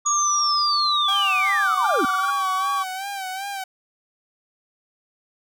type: tone with pitch glide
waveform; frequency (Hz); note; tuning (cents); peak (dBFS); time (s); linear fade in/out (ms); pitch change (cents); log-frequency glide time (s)
triangle; 1182 to 1131.2; D6 to C#6; +11 to +35; -19; 0.05-2.84; 20; -76; 1.88-2.32
type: linear sweep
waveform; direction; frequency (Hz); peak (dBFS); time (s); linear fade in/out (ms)
sine; down; 6750 to 233.1; -20; 0.06-2.05; 2
type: tone with vibrato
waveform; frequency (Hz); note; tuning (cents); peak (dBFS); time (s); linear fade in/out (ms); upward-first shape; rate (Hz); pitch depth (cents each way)
sawtooth; 774; G5; -22; -24; 1.08-3.64; 5; sine; 2.6; 69
type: tone bursts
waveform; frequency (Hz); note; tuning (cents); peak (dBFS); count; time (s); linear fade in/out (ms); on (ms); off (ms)
sine; 1419; F6; +27; -22; 10; 1.84-2.305; 5; 24; 25
effects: none